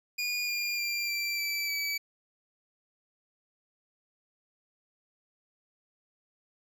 25% pulse tone with pitch steps, 2437 / 2408 / 2379 / 2350 / 2322 / 2294 Hz, D#7 / D7 / D7 / D7 / D7 / D7, -37 / +43 / +22 / +1 / -20 / -41 cents, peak -26 dBFS, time 0.18-1.98 s, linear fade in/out 10 ms, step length 300 ms, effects none

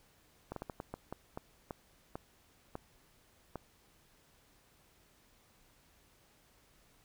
slowing click train, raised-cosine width 1 ms, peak -26 dBFS, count 12, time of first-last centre 0.52-3.557 s, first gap 43 ms, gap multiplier 1.34, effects pink hiss -67 dBFS RMS until 7.04 s

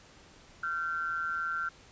sine tone pair together, 1377.6 / 1541 Hz, F6 / G6, -24 / -30 cents, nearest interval major second, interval 194 cents, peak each -32 / -35 dBFS, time 0.63-1.69 s, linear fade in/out 5 ms, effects pink hiss -56 dBFS RMS until 1.91 s + resampled to 16000 Hz

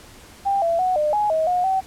sine tone with pitch steps, 793 / 672 / 739 / 602 / 837 / 636 / 720 / 764 Hz, G5 / E5 / F#5 / D5 / G#5 / D#5 / F#5 / G5, +20 / +33 / -2 / +43 / +13 / +38 / -47 / -45 cents, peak -17 dBFS, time 0.45-1.81 s, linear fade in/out 20 ms, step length 170 ms, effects pink hiss -45 dBFS RMS until 1.86 s + low-pass 12000 Hz 12 dB/octave

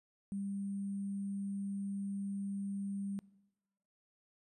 sine tone with sample-and-hold, 198.2 Hz, G3, 19 cents sharp, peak -36 dBFS, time 0.32-3.19 s, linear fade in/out 0 ms, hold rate 8820 Hz, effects noise-tail reverb RT60 1.0 s tail -22 dB re dry + resampled to 32000 Hz

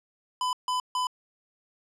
square tone bursts, 1004 Hz, B5, 28 cents sharp, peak -26 dBFS, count 3, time 0.41-1.07 s, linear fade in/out 2 ms, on 120 ms, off 150 ms, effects low-pass 9000 Hz 12 dB/octave

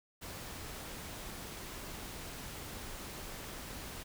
pink noise, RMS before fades -45 dBFS, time 0.21-4.04 s, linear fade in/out 20 ms, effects none

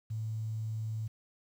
sine tone, 110 Hz, A2, in tune, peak -33 dBFS, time 0.1-1.08 s, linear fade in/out 10 ms, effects 10-bit

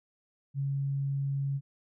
sine tone, 138.59 Hz, C#3, in tune, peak -28 dBFS, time 0.54-1.61 s, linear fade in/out 50 ms, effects none

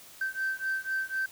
sine beating tone pair, 1552 / 1556 Hz, G6 / G6, -18 / -13 cents, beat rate 4 Hz, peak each -31 / -31 dBFS, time 0.21-1.26 s, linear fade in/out 5 ms, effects tanh soft clip ceiling -24 dBFS + white hiss -51 dBFS RMS until 1.31 s

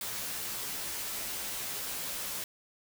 white noise with comb filter, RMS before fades -37 dBFS, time 0.01-2.44 s, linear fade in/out 2 ms, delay 13 ms, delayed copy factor -0.65, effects none

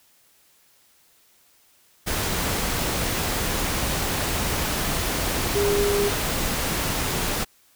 sine tone in noise, 406.4 Hz, G#4, 38 cents flat, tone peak -20 dBFS, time 5.54-6.1 s, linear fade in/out 20 ms, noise pink, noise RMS -25 dBFS, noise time 2.06-7.45 s, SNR +2 dB, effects white hiss -59 dBFS RMS until 7.75 s

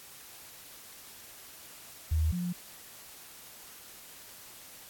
sine tone pair in turn, 79 / 176.86 Hz, D#2 / F3, +27 / +22 cents, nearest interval octave + major second, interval 1395 cents, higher second, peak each -24 / -30 dBFS, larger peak first, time 2.11-2.32 / 2.32-2.53 s, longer neither, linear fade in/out 10 ms, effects white hiss -50 dBFS RMS until 4.89 s + AAC 64 kbps

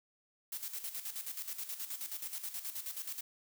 blue noise with tremolo, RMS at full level -40 dBFS, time 0.52-3.21 s, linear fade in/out 5 ms, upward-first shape square, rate 9.4 Hz, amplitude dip 65%, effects none

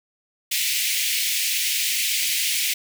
pink high-pass noise, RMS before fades -23 dBFS, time 0.51-2.74 s, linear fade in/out 10 ms, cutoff 2100 Hz, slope 48 dB/octave, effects none

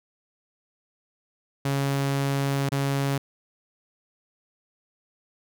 sawtooth tone with dropouts, 138.59 Hz, C#3, in tune, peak -19 dBFS, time 1.65-3.18 s, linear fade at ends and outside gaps 5 ms, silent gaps 2.692-2.719 s, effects none

